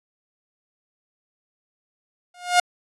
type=tone with exponential growth; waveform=sawtooth; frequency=713 Hz; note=F5; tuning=36 cents sharp; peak=-7 dBFS; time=2.34-2.6 s; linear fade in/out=5 ms; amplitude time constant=55 ms; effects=resampled to 24000 Hz